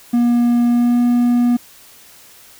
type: tone with pitch glide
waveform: triangle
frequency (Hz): 239.2 to 241.8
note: A#3 to B3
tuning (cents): +45 to -36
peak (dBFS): -9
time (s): 0.13-1.57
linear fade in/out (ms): 10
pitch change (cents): +19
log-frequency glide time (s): 0.68-1
effects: white hiss -44 dBFS RMS until 2.59 s